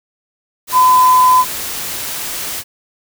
sine tone in noise, 1012 Hz, B5, 42 cents sharp, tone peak -6 dBFS, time 0.72-1.45 s, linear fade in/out 50 ms, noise white, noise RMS -23 dBFS, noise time 0.67-2.64 s, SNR +14 dB, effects none

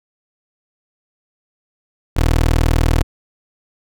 20% pulse tone, 40.04 Hz, E1, 50 cents flat, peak -7 dBFS, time 2.16-3.03 s, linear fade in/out 10 ms, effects none

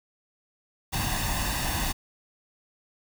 pink noise with comb filter, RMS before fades -28 dBFS, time 0.92-1.93 s, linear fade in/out 20 ms, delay 1.1 ms, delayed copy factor +0.7, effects none

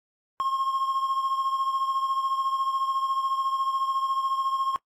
triangle beating tone pair, 1072 / 1086 Hz, C6 / C#6, +42 / -36 cents, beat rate 14 Hz, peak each -23 / -30 dBFS, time 0.4-4.76 s, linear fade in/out 0 ms, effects noise-tail reverb RT60 0.1 s tail -21 dB re dry + AAC 64 kbps

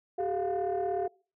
sine tone cluster, 384.1 / 420.8 / 702 Hz, G4 / G#4 / F5, -35 / +23 / +9 cents, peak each -30 / -33 / -30 dBFS, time 0.18-1.08 s, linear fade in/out 10 ms, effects noise-tail reverb RT60 0.4 s tail -25 dB re dry + tanh soft clip ceiling -23 dBFS

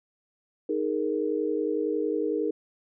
sine chord, D# suspended fourth, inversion none, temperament equal, 311.1 / 415.3 / 466.2 Hz, D#4 / G#4 / A#4, 0 / 0 / 0 cents, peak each -29 dBFS, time 0.69-2.51 s, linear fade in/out 5 ms, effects none

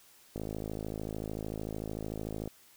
click train, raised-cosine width 2 ms, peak -24 dBFS, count 114, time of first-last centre 0.36-2.476 s, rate 53.4 Hz, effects white hiss -60 dBFS RMS until 2.76 s

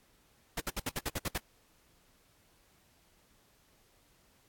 pink noise bursts, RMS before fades -34 dBFS, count 9, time 0.57-1.379 s, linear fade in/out 5 ms, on 33 ms, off 64 ms, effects pink hiss -67 dBFS RMS until 4.48 s + AAC 64 kbps

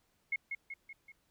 sine tone with echo, 2167 Hz, C#7, 40 cents flat, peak -30 dBFS, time 0.32-0.36 s, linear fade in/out 5 ms, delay 190 ms, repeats 4, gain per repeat -5 dB, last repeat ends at 1.12 s, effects pink hiss -75 dBFS RMS until 1.3 s

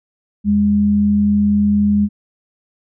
sine tone pair together, 81.6 / 205.6 Hz, E2 / G#3, -17 / -17 cents, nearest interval octave + major third, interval 1600 cents, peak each -23 / -11 dBFS, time 0.44-2.09 s, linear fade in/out 50 ms, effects none

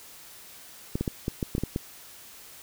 clicks, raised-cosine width 3 ms, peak -14 dBFS, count 9, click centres 0.955 / 1.01 / 1.078 / 1.281 / 1.428 / 1.551 / 1.581 / 1.636 / 1.761 s, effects white hiss -48 dBFS RMS until 2.62 s

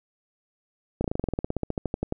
slowing click train, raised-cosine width 2 ms, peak -13 dBFS, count 20, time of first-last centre 1.01-2.124 s, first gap 33 ms, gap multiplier 1.06, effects none

